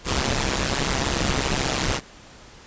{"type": "noise with amplitude modulation", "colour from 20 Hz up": "pink", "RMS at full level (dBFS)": -19, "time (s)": [0.04, 2.01], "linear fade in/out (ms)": 50, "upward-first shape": "sine", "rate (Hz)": 134, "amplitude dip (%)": 95, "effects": ["pink hiss -46 dBFS RMS until 2.66 s", "resampled to 16000 Hz"]}